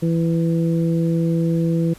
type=harmonic tone; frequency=166 Hz; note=E3; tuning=12 cents sharp; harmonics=1 / 2 / 3; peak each=-17 / -23 / -27 dBFS; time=0.02-1.94 s; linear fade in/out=10 ms; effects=pink hiss -46 dBFS RMS until 1.98 s + resampled to 32000 Hz